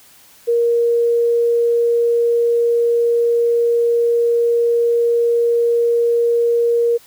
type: tone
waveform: sine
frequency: 470.1 Hz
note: A#4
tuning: 15 cents sharp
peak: -12 dBFS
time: 0.47-6.98 s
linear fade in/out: 20 ms
effects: white hiss -47 dBFS RMS until 7.06 s